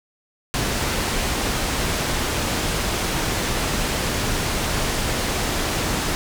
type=low-pass noise; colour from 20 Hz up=pink; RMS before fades=-23 dBFS; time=0.54-6.15 s; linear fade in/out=0 ms; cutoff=9800 Hz; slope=12 dB/octave; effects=none